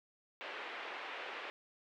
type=band-pass noise; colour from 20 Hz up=white; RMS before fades=-45 dBFS; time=0.41-1.5 s; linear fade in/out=0 ms; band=360 to 2700 Hz; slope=24 dB/octave; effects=none